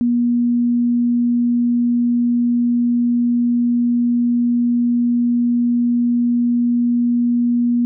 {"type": "tone", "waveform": "sine", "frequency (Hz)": 240, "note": "B3", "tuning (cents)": -49, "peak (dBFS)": -13, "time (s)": [0.01, 7.85], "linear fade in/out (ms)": 0, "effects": []}